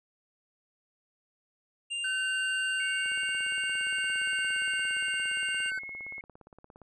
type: tone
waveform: square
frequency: 2794 Hz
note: F7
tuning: in tune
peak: -32 dBFS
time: 1.9-5.71 s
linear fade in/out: 20 ms
type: tone with tremolo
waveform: triangle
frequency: 1529 Hz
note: G6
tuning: 44 cents flat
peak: -28 dBFS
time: 2.04-5.79 s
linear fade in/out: 5 ms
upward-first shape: sine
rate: 0.52 Hz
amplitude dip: 25%
type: tone with pitch glide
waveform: sine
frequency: 2217 to 2174 Hz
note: C#7 to C#7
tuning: 0 to -34 cents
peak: -38 dBFS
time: 2.8-6.21 s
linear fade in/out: 2 ms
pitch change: -34 cents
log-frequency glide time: 3.06-5.1 s
type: click train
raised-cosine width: 1 ms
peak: -37 dBFS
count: 66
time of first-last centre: 3.06-6.817 s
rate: 17.3 Hz
effects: resampled to 24000 Hz